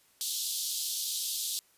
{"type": "high-pass noise", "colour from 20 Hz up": "pink", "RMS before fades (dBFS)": -33, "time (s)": [0.21, 1.59], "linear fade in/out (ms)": 0, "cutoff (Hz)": 3400, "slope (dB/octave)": 48, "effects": ["white hiss -65 dBFS RMS until 1.77 s", "resampled to 32000 Hz"]}